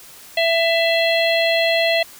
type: harmonic tone with a mistuned harmonic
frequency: 665 Hz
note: E5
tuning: 15 cents sharp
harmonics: 1 / 3 / 4 / 5 / 6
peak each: -17 / -22 / -23 / -24 / -25 dBFS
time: 0.37-2.03 s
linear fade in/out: 5 ms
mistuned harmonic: 6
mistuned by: +75 cents
effects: white hiss -42 dBFS RMS until 2.19 s